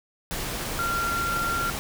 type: tone in noise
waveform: sine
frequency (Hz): 1380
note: F6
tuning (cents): -21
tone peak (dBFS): -25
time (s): 0.79-1.7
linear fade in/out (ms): 0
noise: pink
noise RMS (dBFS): -31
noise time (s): 0.31-1.79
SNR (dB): +3
effects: none